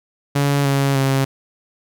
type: tone with pitch steps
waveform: sawtooth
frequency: 141.6 / 138.45 / 135.36 Hz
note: C#3 / C#3 / C#3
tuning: +37 / -2 / -41 cents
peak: -11 dBFS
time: 0.35-1.25 s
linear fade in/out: 10 ms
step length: 300 ms
effects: none